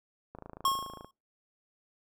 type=click train; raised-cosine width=1 ms; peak=-30 dBFS; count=20; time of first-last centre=0.35-1.046 s; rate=27.3 Hz
type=tone with exponential decay; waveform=square; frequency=1085 Hz; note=C#6; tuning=37 cents flat; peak=-23 dBFS; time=0.65-1.11 s; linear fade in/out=2 ms; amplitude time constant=98 ms
effects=noise-tail reverb RT60 0.3 s tail -26 dB re dry